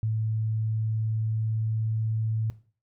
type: tone with pitch glide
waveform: sine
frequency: 110 to 110.64 Hz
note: A2 to A2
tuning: 0 to +10 cents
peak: -24 dBFS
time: 0.03-2.5 s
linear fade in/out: 0 ms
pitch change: +10 cents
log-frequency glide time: 0.67-2.2 s
effects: noise-tail reverb RT60 0.4 s tail -17 dB re dry